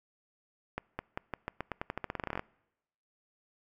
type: accelerating click train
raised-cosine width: 0.5 ms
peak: -19 dBFS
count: 21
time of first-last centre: 0.78-2.394 s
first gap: 210 ms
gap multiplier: 0.88
effects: noise-tail reverb RT60 0.9 s tail -25 dB re dry